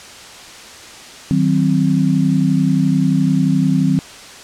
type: chord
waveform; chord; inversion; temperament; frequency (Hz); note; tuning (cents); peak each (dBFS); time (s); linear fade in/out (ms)
sine; C diminished; first; equal with one note detuned; 155.56 / 187.04 / 261.6; Eb3 / Gb3 / C4; 0 / +19 / 0; -16; 1.31-3.99; 0
effects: white hiss -36 dBFS RMS until 4.43 s + low-pass 7000 Hz 12 dB/octave